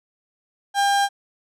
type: tone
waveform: 35% pulse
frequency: 801 Hz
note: G5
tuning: 37 cents sharp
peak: -15 dBFS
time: 0.74-1.09 s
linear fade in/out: 50 ms
effects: low-pass 10000 Hz 12 dB/octave